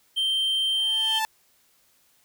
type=tone; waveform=triangle; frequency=3136 Hz; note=G7; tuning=in tune; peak=-20 dBFS; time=0.16-1.2 s; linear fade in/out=20 ms
type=tone with exponential growth; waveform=sawtooth; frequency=880 Hz; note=A5; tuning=in tune; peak=-18 dBFS; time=0.69-1.25 s; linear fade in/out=0 ms; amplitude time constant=120 ms
effects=white hiss -63 dBFS RMS until 2.24 s